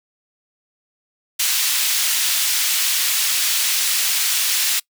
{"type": "high-pass noise", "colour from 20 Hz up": "pink", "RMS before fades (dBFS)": -19, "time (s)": [1.39, 4.8], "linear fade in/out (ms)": 10, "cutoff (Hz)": 2900, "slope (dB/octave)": 12, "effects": ["noise-tail reverb RT60 0.1 s tail -24 dB re dry"]}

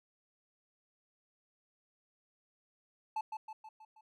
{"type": "tone with echo", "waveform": "triangle", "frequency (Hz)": 872, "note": "A5", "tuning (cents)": -16, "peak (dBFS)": -31, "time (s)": [3.16, 3.21], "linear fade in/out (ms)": 5, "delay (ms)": 160, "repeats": 5, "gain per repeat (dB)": -5, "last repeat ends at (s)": 4.01, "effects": []}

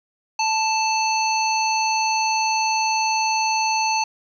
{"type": "harmonic tone", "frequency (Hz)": 880, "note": "A5", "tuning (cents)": 0, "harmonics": [1, 3, 5, 7], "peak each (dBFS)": [-20, -25, -27, -28], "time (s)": [0.39, 4.04], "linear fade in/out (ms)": 5, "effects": ["9-bit"]}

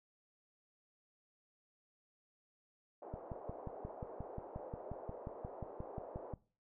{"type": "band-pass noise", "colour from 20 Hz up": "pink", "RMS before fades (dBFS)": -50, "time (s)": [3.02, 6.34], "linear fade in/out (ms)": 5, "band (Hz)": [420, 770], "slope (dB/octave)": 24}
{"type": "click train", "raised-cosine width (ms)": 5, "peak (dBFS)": -31, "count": 19, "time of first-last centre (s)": [3.14, 6.337], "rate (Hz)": 5.63}
{"effects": ["noise-tail reverb RT60 0.4 s tail -21 dB re dry"]}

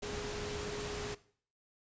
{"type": "tone in noise", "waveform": "sine", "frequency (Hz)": 415.3, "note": "G#4", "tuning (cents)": 0, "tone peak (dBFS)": -41, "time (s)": [0.02, 1.15], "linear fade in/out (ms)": 10, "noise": "pink", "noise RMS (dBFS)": -41, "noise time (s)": [0.02, 1.15], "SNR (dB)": -3, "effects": ["noise-tail reverb RT60 0.5 s tail -18 dB re dry", "resampled to 16000 Hz"]}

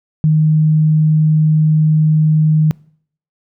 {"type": "tone", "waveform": "sine", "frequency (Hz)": 155.2, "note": "D#3", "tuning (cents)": -4, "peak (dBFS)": -8, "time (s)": [0.24, 2.71], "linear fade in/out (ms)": 0, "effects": ["noise-tail reverb RT60 0.6 s tail -25 dB re dry"]}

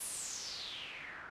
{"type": "noise with low-pass filter sweep", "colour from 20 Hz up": "white", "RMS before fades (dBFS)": -44, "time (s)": [0, 1.3], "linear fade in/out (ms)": 10, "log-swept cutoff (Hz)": [11000, 1400], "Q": 5.2, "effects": ["resampled to 32000 Hz"]}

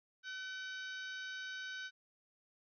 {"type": "harmonic tone with a mistuned harmonic", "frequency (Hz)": 758, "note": "F#5", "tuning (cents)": 42, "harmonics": [2, 3, 4, 5, 6, 7, 8], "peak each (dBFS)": [-43, -57, -53, -51, -58, -61, -60], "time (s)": [0.23, 1.91], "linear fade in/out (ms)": 50, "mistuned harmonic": 3, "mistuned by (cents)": 31, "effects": []}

